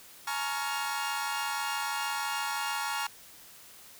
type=chord; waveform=sawtooth; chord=Bb minor seventh; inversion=third; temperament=equal with one note detuned; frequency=846.1 / 932.3 / 1108.7 / 1396.9 Hz; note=Ab5 / Bb5 / Db6 / F6; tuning=+32 / 0 / 0 / 0 cents; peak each=-32 / -33 / -34 / -32 dBFS; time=0.27-3.07 s; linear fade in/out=5 ms; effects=white hiss -52 dBFS RMS until 3.99 s